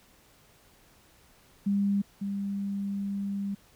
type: tone pair in turn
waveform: sine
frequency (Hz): 200.2 / 199.2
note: G3 / G3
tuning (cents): +37 / +28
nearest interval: unison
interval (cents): 9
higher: first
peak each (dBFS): -23 / -29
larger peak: first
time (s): 1.66-2.02 / 2.21-3.55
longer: second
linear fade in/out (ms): 10
effects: pink hiss -60 dBFS RMS until 3.75 s